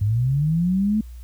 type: linear sweep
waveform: sine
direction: up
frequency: 98 to 220 Hz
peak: -17 dBFS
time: 0.01-1.01 s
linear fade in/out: 5 ms
effects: added 60 Hz sine -35 dBFS peak until 1.23 s + white hiss -57 dBFS RMS until 1.23 s